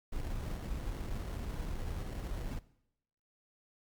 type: noise with sample-and-hold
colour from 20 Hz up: brown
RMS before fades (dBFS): -38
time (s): 0.12-2.59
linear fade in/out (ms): 5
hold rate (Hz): 2450
effects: noise-tail reverb RT60 0.8 s tail -19 dB re dry + MP3 96 kbps